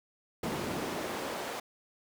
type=noise with high-pass filter sweep; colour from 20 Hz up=brown; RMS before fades=-36 dBFS; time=0.43-1.6 s; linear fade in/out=5 ms; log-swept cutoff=220 to 550 Hz; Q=0.82; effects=none